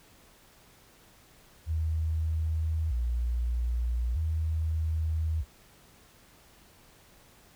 sine tone with vibrato, 69 Hz, C#2, 7 cents flat, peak -26 dBFS, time 1.66-5.45 s, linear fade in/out 50 ms, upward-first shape square, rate 0.4 Hz, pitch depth 250 cents each way, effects pink hiss -58 dBFS RMS until 7.55 s

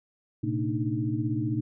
sine tone cluster, 114.2 / 129.8 / 228.1 / 290.3 / 308.4 Hz, A#2 / C3 / A#3 / D4 / D#4, -35 / -13 / -37 / -20 / -15 cents, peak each -30 / -32 / -35 / -37 / -30 dBFS, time 0.43-1.61 s, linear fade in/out 10 ms, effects none

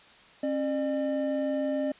triangle tone pair together, 270.9 / 602.4 Hz, C#4 / D5, -40 / +44 cents, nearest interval octave + major second, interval 1384 cents, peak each -27 dBFS, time 0.43-1.92 s, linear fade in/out 5 ms, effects white hiss -54 dBFS RMS until 1.99 s + resampled to 8000 Hz

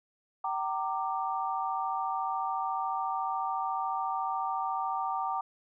sine tone cluster, 769 / 923 / 1183 Hz, G5 / A#5 / D6, -33 / -17 / +12 cents, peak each -33 / -34 / -34 dBFS, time 0.44-5.41 s, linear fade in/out 5 ms, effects none

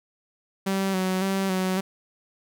sawtooth tone with vibrato, 190 Hz, F#3, 46 cents sharp, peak -19 dBFS, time 0.66-1.81 s, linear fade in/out 10 ms, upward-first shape square, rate 1.8 Hz, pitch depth 31 cents each way, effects none

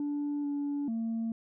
sine tone with pitch steps, 290.5 / 286.7 / 227 Hz, D4 / D4 / A#3, -19 / -42 / -46 cents, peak -28 dBFS, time 0-1.32 s, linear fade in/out 2 ms, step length 440 ms, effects tanh soft clip ceiling -28 dBFS

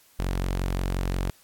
sawtooth tone, 45.66 Hz, F#1, 22 cents flat, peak -21 dBFS, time 0.19-1.3 s, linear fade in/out 0 ms, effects white hiss -58 dBFS RMS until 1.43 s + AAC 64 kbps

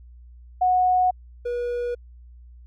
sine / triangle tone pair in turn, 733 / 483.4 Hz, F#5 / B4, -16 / -37 cents, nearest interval perfect fifth, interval 721 cents, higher first, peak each -16 / -22 dBFS, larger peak first, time 0.61-1.11 / 1.45-1.95 s, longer neither, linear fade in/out 10 ms, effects added 60 Hz sine -43 dBFS peak until 2.66 s

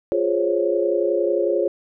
sine chord, Db major seventh, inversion first, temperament equal with one note detuned, 350.2 / 415.3 / 523.3 / 554.4 Hz, F4 / Ab4 / C5 / Db5, +5 / 0 / 0 / 0 cents, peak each -22 / -23 / -26 / -22 dBFS, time 0.12-1.68 s, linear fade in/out 0 ms, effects none

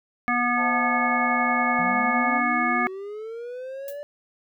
harmonic tone, 243.1 Hz, B3, 27 cents flat, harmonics 1 / 3 / 5 / 7 / 9, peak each -27 / -27 / -25 / -28 / -26 dBFS, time 0.28-2.87 s, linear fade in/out 0 ms
sine chord, F# half-diminished seventh, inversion second, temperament equal, 523.3 / 659.3 / 740 / 880 Hz, C5 / E5 / F#5 / A5, 0 / 0 / 0 / 0 cents, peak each -36 / -36 / -36 / -30 dBFS, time 0.56-2.42 s, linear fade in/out 50 ms
triangle linear sweep, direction up, 168.6 to 587.3 Hz, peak -30 dBFS, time 1.79-4.03 s, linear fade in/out 0 ms
violet noise with exponential decay, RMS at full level -34 dBFS, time 3.88-4 s, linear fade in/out 1 ms, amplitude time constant 24 ms
effects none

